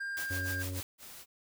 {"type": "tone", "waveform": "triangle", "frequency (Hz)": 1600, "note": "G6", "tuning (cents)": 35, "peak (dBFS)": -33, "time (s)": [0, 0.63], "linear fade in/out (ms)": 10}
{"type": "noise with tremolo", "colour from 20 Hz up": "white", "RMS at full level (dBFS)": -40, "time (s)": [0.17, 0.83], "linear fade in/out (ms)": 0, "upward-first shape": "sine", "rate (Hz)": 6.8, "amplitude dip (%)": 75}
{"type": "harmonic tone", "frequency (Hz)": 92.5, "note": "F#2", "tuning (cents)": 0, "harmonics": [1, 3, 4, 5, 6], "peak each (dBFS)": [-36, -44, -53, -56, -50], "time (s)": [0.3, 0.81], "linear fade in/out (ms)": 10}
{"type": "noise", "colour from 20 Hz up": "white", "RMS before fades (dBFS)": -49, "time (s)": [0.98, 1.26], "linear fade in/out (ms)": 50}
{"effects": []}